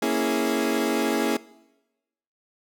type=chord; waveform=30% pulse; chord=A# half-diminished seventh; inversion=none; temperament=equal; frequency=233.1 / 277.2 / 329.6 / 415.3 Hz; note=A#3 / C#4 / E4 / G#4; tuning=0 / 0 / 0 / 0 cents; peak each=-25 dBFS; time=0.02-1.37 s; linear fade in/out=5 ms; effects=noise-tail reverb RT60 1.0 s tail -21 dB re dry